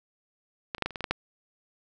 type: clicks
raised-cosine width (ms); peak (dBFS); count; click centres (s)
0.3; -15 / -26 / -10 / -13 / -26 / -17 / -18 / -14 / -9; 9; 0.748 / 0.782 / 0.823 / 0.86 / 0.907 / 0.958 / 1.007 / 1.042 / 1.11
effects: none